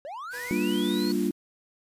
triangle linear sweep, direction up, 532 to 4427 Hz, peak -33 dBFS, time 0.05-1.12 s, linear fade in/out 0 ms
white noise, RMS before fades -43 dBFS, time 0.3-1.32 s, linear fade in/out 50 ms
15% pulse tone, 490 Hz, B4, 14 cents flat, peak -32 dBFS, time 0.33-1.12 s, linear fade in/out 10 ms
sine chord, G minor seventh, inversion none, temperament equal, 196 / 233.1 / 293.7 / 349.2 Hz, G3 / Bb3 / D4 / F4, 0 / 0 / 0 / 0 cents, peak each -29 dBFS, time 0.51-1.31 s, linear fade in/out 0 ms
effects resampled to 32000 Hz

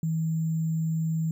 sine tone with sample-and-hold, 160.9 Hz, E3, 42 cents flat, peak -24 dBFS, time 0.03-1.31 s, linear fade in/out 2 ms, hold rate 7350 Hz, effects none

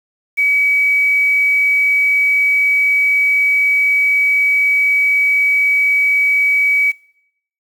sine tone with quantisation, 2274 Hz, C#7, 44 cents sharp, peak -11 dBFS, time 0.37-6.92 s, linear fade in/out 20 ms, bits 6, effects noise-tail reverb RT60 0.7 s tail -20 dB re dry

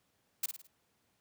blue noise with echo, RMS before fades -32 dBFS, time 0.43-0.46 s, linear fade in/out 5 ms, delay 53 ms, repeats 4, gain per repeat -7 dB, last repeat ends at 0.672 s, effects pink hiss -75 dBFS RMS until 1.2 s + high-pass 100 Hz 12 dB/octave

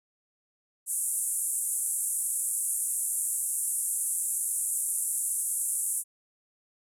white band-pass noise, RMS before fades -30 dBFS, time 0.86-6.04 s, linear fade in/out 50 ms, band 8100 to 11000 Hz, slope 48 dB/octave, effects none

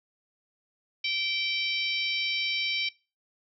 harmonic tone, 775 Hz, G5, 20 cents flat, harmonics 3 / 4 / 5 / 6 / 7, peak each -30 / -32 / -34 / -36 / -37 dBFS, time 1.04-2.89 s, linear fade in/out 5 ms, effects noise-tail reverb RT60 0.3 s tail -20 dB re dry

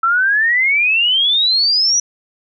sine exponential sweep, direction up, 1318.5 to 5920 Hz, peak -11 dBFS, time 0.03-2 s, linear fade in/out 5 ms, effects none

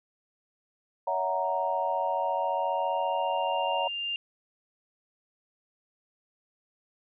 sine chord, F# dominant seventh, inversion second, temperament equal with one note detuned, 564.7 / 659.3 / 740 / 932.3 Hz, C#5 / E5 / F#5 / A#5, +32 / 0 / 0 / 0 cents, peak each -32 / -33 / -32 / -29 dBFS, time 1.07-3.88 s, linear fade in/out 5 ms
sine tone with exponential growth, 2798 Hz, F7, 3 cents sharp, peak -28 dBFS, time 1.44-4.16 s, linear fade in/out 1 ms, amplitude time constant 590 ms
effects none

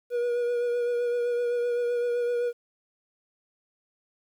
triangle tone with vibrato, 481.4 Hz, B4, 44 cents flat, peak -22 dBFS, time 0.1-2.53 s, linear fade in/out 50 ms, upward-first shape triangle, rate 7.8 Hz, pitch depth 25 cents each way, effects 10-bit

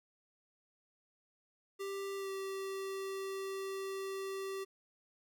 square tone with pitch glide, 393.5 to 387.6 Hz, G4 to G4, +7 to -20 cents, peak -39 dBFS, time 1.79-4.65 s, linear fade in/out 20 ms, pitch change -27 cents, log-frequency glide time 2.17-2.3 s, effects 13-bit

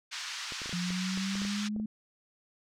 white band-pass noise, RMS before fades -39 dBFS, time 0.11-1.69 s, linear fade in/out 20 ms, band 1100 to 5800 Hz, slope 24 dB/octave
clicks, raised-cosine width 2 ms, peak -31 dBFS, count 12, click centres 0.522 / 0.618 / 0.659 / 0.694 / 0.728 / 0.905 / 1.175 / 1.354 / 1.418 / 1.451 / 1.763 / 1.799 s
sine exponential sweep, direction up, 174.61 to 216.8 Hz, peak -31 dBFS, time 0.73-1.86 s, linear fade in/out 5 ms
effects none

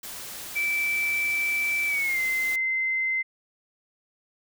white noise, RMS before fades -38 dBFS, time 0.03-2.56 s, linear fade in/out 5 ms
sine tone with pitch glide, 2324 to 2070 Hz, D7 to C7, -19 to -19 cents, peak -23 dBFS, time 0.55-3.23 s, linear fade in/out 20 ms, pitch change -200 cents, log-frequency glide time 1.87-2.21 s
effects none

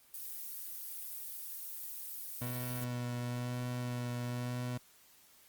violet noise, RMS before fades -43 dBFS, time 0.14-2.84 s, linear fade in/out 0 ms
30% pulse tone with vibrato, 122.7 Hz, B2, 11 cents flat, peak -33 dBFS, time 2.41-4.78 s, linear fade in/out 10 ms, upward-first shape sine, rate 1 Hz, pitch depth 14 cents each way
effects white hiss -63 dBFS RMS until 5.48 s + Opus 24 kbps

